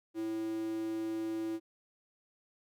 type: tone with high-pass filter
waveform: square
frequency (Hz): 110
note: A2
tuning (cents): 0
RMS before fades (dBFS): -36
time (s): 0.14-1.6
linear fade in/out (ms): 50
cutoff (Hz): 330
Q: 7
effects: none